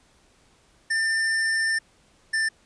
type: tone pair in turn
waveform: square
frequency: 1793 / 1779.6 Hz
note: A6 / A6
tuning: +32 / +19 cents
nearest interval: unison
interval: 13 cents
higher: first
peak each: -22 dBFS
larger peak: neither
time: 0.9-1.79 / 2.33-2.49 s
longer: first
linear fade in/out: 10 ms
effects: pink hiss -60 dBFS RMS until 2.65 s + resampled to 22050 Hz